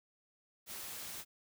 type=noise; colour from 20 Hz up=white; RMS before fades=-45 dBFS; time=0.66-1.25 s; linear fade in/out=50 ms; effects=none